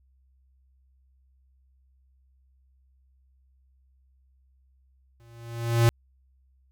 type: tone with exponential growth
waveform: square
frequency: 116.7 Hz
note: A#2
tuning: 2 cents sharp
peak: -15 dBFS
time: 5.2-5.89 s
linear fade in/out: 0 ms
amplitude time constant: 150 ms
effects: added 65 Hz sine -60 dBFS peak until 6.71 s